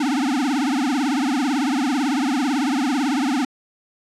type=tone with vibrato; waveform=square; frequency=272.7 Hz; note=C#4; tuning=28 cents flat; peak=-19 dBFS; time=0-3.45 s; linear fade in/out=5 ms; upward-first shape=triangle; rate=18 Hz; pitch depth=260 cents each way; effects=low-pass 8000 Hz 12 dB/octave